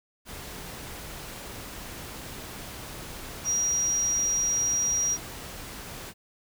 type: tone in noise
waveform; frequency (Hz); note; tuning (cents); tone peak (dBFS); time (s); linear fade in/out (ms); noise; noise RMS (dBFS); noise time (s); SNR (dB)
sine; 5730; F8; +44; -23; 3.44-5.18; 50; pink; -40; 0.25-6.14; +14
effects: none